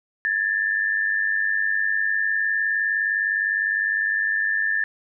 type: tone pair together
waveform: sine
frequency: 1677.3 / 1777 Hz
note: G#6 / A6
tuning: +17 / +17 cents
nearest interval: minor second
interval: 100 cents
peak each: -25 / -21 dBFS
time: 0.25-4.84 s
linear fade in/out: 0 ms
effects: none